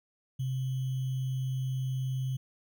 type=tone with sample-and-hold; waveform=sine; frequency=130.6 Hz; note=C3; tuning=3 cents flat; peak=-29 dBFS; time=0.39-2.37 s; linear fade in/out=10 ms; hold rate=3150 Hz; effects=none